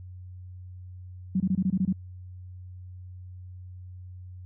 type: tone bursts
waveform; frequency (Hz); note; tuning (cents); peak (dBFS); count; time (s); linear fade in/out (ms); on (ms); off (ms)
sine; 188.1; F#3; +29; -21; 8; 1.35-1.927; 5; 52; 23
effects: added 91 Hz sine -40 dBFS peak until 4.45 s